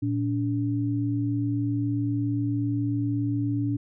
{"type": "tone pair together", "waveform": "sine", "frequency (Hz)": [114.71, 287.3], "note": ["A#2", "D4"], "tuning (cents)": [-27, -38], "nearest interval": "octave + major third", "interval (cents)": 1589, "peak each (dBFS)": -26, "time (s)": [0.02, 3.77], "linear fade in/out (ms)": 10, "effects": []}